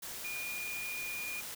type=tone in noise; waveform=sine; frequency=2430 Hz; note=D#7; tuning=42 cents flat; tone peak=-38 dBFS; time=0.24-1.41 s; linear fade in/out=10 ms; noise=white; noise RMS=-43 dBFS; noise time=0.02-1.55 s; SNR=+2 dB; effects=none